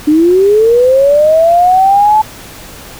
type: linear sweep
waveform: sine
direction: up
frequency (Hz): 293.7 to 872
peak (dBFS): -4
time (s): 0.07-2.22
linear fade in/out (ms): 10
effects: pink hiss -31 dBFS RMS until 2.99 s